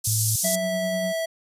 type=band-pass noise; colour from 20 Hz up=white; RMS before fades=-25 dBFS; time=0.04-0.56 s; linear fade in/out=10 ms; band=5300 to 12000 Hz; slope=24 dB/octave
type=tone; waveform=sine; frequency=110 Hz; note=A2; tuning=in tune; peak=-23 dBFS; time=0.07-0.36 s; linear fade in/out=5 ms
type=tone with tremolo; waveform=triangle; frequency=184.8 Hz; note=F#3; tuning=2 cents flat; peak=-25 dBFS; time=0.43-1.13 s; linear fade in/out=20 ms; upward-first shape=sine; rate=10 Hz; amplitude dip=40%
type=tone with pitch glide; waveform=square; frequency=659.3 to 654.4 Hz; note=E5 to E5; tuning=0 to -13 cents; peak=-25 dBFS; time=0.44-1.26 s; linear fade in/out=10 ms; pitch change=-13 cents; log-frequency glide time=0.55-0.74 s
effects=resampled to 32000 Hz